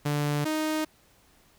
sawtooth tone pair in turn, 146.7 / 310.8 Hz, D3 / D#4, -2 / -2 cents, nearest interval octave + minor second, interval 1300 cents, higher second, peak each -21 / -22 dBFS, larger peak first, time 0.05-0.45 / 0.45-0.85 s, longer neither, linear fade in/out 10 ms, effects pink hiss -61 dBFS RMS until 1.58 s

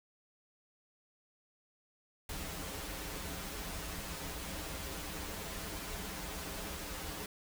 pink noise with comb filter, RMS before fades -42 dBFS, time 2.29-7.26 s, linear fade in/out 2 ms, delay 8.3 ms, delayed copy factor -0.95, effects none

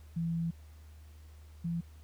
sine tone pair in turn, 166.6 / 168.93 Hz, E3 / E3, +19 / +43 cents, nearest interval unison, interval 24 cents, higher second, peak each -30 / -31 dBFS, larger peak first, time 0.16-0.51 / 1.64-1.81 s, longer first, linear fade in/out 10 ms, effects added 76 Hz sine -50 dBFS peak until 2.03 s + pink hiss -65 dBFS RMS until 2.03 s

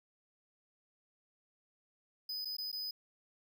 square tone with dropouts, 5000 Hz, D#8, 8 cents sharp, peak -38 dBFS, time 2.29-2.91 s, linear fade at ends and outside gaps 5 ms, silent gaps 2.448-2.454 / 2.568-2.583 / 2.717-2.727 s, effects none

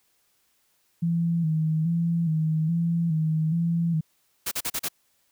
sine tone with vibrato, 162.9 Hz, E3, 20 cents flat, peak -21 dBFS, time 1.02-4.01 s, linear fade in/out 10 ms, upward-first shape square, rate 1.2 Hz, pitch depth 57 cents each way
white noise bursts, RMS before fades -28 dBFS, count 5, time 4.46-4.887 s, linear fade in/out 10 ms, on 55 ms, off 38 ms
effects white hiss -68 dBFS RMS until 5.31 s

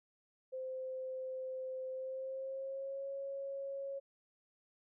sine tone with pitch glide, 519 to 549.9 Hz, C5 to C#5, -14 to -14 cents, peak -39 dBFS, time 0.52-4 s, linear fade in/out 20 ms, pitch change +100 cents, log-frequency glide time 1.9-3.08 s, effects none

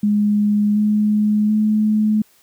sine tone with pitch steps, 207.7 / 210.8 / 214 Hz, G#3 / G#3 / A3, 0 / +26 / -48 cents, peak -13 dBFS, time 0.03-2.22 s, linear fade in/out 5 ms, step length 730 ms, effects white hiss -55 dBFS RMS until 2.42 s

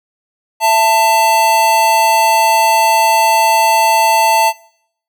square tone pair together, 668 / 890 Hz, E5 / A5, +23 / +20 cents, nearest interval perfect fourth, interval 497 cents, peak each -17 / -10 dBFS, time 0.6-4.53 s, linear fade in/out 50 ms, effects noise-tail reverb RT60 0.7 s tail -23 dB re dry

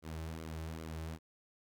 sawtooth tone with flanger, 80.2 Hz, E2, 47 cents flat, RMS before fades -43 dBFS, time 0.02-1.19 s, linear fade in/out 50 ms, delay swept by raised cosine 1.1 to 4.3 ms, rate 2.5 Hz, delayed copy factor -0.6, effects none

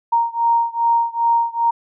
sine beating tone pair, 930 / 932.5 Hz, A#5 / A#5, -4 / 0 cents, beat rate 2.5 Hz, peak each -17 / -18 dBFS, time 0.12-1.71 s, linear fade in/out 10 ms, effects none

